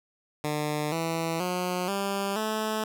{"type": "tone with pitch steps", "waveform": "10% pulse", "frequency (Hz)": [150, 164.52, 180.45, 197.93, 217.1], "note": ["D3", "E3", "F#3", "G3", "A3"], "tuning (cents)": [37, -3, -43, 17, -23], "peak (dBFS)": -19, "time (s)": [0.44, 2.84], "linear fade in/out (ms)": 2, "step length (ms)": 480, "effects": []}